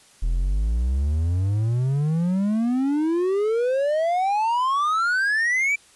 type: exponential sweep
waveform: triangle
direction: up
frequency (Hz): 38.89 to 2349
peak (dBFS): -17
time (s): 0.22-5.76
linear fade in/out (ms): 10
effects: white hiss -53 dBFS RMS until 5.95 s + resampled to 24000 Hz